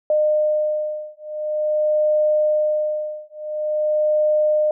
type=beating tone pair; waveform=sine; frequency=608 / 608.47 Hz; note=D#5 / D#5; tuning=-40 / -39 cents; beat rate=0.47 Hz; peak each=-20 dBFS; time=0.1-4.71 s; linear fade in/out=2 ms; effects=none